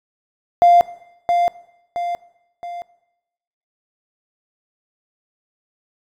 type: tone with echo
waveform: triangle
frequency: 697 Hz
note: F5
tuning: 4 cents flat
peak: -4 dBFS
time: 0.62-0.81 s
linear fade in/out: 0 ms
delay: 670 ms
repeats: 3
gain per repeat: -7 dB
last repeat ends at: 2.82 s
effects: noise-tail reverb RT60 0.9 s tail -20 dB re dry + tanh soft clip ceiling -4 dBFS